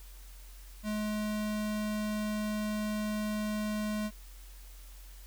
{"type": "tone", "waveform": "square", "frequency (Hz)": 212.1, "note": "G#3", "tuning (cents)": 37, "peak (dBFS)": -32, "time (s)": [0.83, 4.11], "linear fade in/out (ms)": 50, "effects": ["added 45 Hz sine -47 dBFS peak until 5.26 s", "white hiss -57 dBFS RMS until 5.26 s"]}